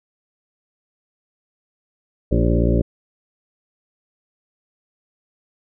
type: harmonic tone with a mistuned harmonic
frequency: 58 Hz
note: A#1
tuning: 8 cents flat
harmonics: 1 / 2 / 3 / 4 / 5 / 6 / 7 / 9 / 10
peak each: -18 / -21 / -23 / -24 / -25 / -26 / -26 / -28 / -28 dBFS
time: 2.31-2.82 s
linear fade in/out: 10 ms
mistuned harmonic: 5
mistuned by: +35 cents
effects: none